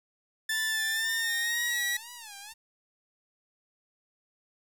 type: tone with pitch glide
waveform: sawtooth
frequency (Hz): 1760 to 1930.4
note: A6 to B6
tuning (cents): 0 to -40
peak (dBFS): -24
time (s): 0.49-1.97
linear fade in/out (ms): 5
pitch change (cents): +160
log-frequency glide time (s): 0.83-1.82
type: tone with vibrato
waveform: 5% pulse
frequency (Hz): 880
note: A5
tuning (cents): 0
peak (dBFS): -31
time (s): 0.5-2.54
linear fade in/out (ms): 20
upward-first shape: sine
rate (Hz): 2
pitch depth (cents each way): 180
effects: 10-bit